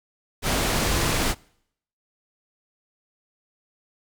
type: low-pass noise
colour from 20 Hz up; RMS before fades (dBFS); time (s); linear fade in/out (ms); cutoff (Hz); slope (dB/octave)
pink; -23; 0.42-1.35; 50; 11000; 12
effects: noise-tail reverb RT60 0.7 s tail -25 dB re dry